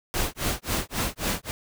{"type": "noise with tremolo", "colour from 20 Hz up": "pink", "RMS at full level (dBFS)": -25, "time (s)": [0.14, 1.51], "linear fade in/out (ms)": 0, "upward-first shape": "sine", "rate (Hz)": 3.7, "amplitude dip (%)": 100, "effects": []}